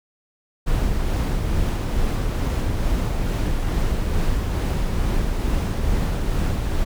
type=noise with tremolo; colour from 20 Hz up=brown; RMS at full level=-20 dBFS; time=0.66-6.85 s; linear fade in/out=20 ms; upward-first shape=sine; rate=2.3 Hz; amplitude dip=25%; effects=none